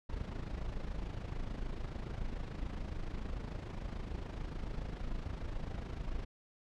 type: noise with amplitude modulation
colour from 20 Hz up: brown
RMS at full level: -37 dBFS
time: 0.09-6.25 s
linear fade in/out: 10 ms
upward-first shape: sine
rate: 26.9 Hz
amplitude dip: 65%
effects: low-pass 5000 Hz 12 dB/octave